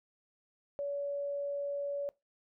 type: tone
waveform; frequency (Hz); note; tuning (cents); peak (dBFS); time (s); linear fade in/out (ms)
sine; 568; C#5; +42; -33; 0.79-2.09; 0
effects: noise-tail reverb RT60 0.2 s tail -22 dB re dry